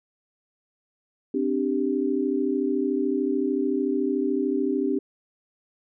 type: chord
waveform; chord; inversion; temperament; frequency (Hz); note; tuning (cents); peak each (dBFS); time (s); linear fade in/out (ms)
sine; C suspended second; none; equal with one note detuned; 261.6 / 295.2 / 392; C4 / D4 / G4; 0 / +9 / 0; -26; 1.34-4.99; 5
effects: none